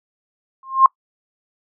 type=tone with exponential growth; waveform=sine; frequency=1063 Hz; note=C6; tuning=27 cents sharp; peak=-3 dBFS; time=0.63-0.86 s; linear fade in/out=2 ms; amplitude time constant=49 ms; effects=noise-tail reverb RT60 0.1 s tail -25 dB re dry